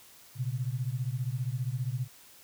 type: beating tone pair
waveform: sine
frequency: 119.5 / 134.5 Hz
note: A#2 / C3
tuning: +43 / +48 cents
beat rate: 15 Hz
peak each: -32 / -33 dBFS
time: 0.35-2.08 s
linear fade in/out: 50 ms
effects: white hiss -55 dBFS RMS until 2.43 s